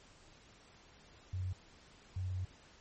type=tone bursts at uneven times; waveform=sine; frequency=92.5 Hz; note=F#2; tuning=in tune; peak=-35 dBFS; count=2; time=1.33-1.53 / 2.16-2.45 s; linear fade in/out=5 ms; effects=pink hiss -61 dBFS RMS until 2.8 s + MP3 32 kbps